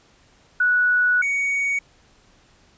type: tone pair in turn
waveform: sine / triangle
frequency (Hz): 1472 / 2239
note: F#6 / C#7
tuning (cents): -9 / +17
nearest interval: perfect fifth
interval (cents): 726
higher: second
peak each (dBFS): -15 / -18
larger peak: first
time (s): 0.6-1.22 / 1.22-1.79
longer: first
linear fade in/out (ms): 5
effects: pink hiss -56 dBFS RMS until 2.77 s + resampled to 16000 Hz